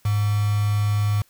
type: tone with quantisation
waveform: sine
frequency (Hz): 103.83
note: G#2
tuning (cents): 0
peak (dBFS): -18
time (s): 0.05-1.22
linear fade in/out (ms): 5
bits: 5
effects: white hiss -60 dBFS RMS until 1.29 s